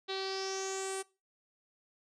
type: tone with low-pass filter sweep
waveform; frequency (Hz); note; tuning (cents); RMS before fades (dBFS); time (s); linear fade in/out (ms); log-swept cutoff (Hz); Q
sawtooth; 384.5; G4; -33; -37; 0.08-1.03; 20; 3900 to 9200; 6.3
effects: noise-tail reverb RT60 0.3 s tail -22 dB re dry